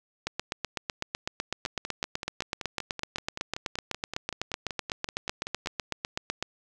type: two click trains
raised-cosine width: 0.2 ms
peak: -12 / -17 dBFS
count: 50 / 22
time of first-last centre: 0.27-6.426 / 1.66-5.66 s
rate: 7.96 / 5.25 Hz
effects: none